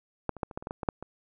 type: clicks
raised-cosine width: 1 ms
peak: -13 / -28 / -15 / -29 / -19 / -29 / -20 / -20 / -20 / -10 / -25 dBFS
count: 11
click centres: 0.293 / 0.367 / 0.432 / 0.512 / 0.575 / 0.625 / 0.671 / 0.709 / 0.832 / 0.888 / 1.026 s
effects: none